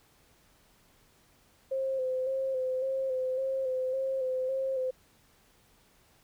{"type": "tone with vibrato", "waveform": "sine", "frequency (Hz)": 523.3, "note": "C5", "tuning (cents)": 0, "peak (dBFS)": -28, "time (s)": [1.71, 4.91], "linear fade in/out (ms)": 10, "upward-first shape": "square", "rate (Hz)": 1.8, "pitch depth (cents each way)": 29, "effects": ["pink hiss -64 dBFS RMS until 6.23 s"]}